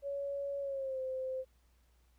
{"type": "tone with pitch glide", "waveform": "sine", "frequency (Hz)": [561, 520.4], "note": ["C#5", "C5"], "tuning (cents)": [21, -9], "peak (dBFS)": -35, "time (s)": [0.02, 1.45], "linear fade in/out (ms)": 50, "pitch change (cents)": -130, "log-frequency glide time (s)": [0.6, 1], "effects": ["added 60 Hz sine -66 dBFS peak until 2.18 s", "pink hiss -75 dBFS RMS until 2.18 s"]}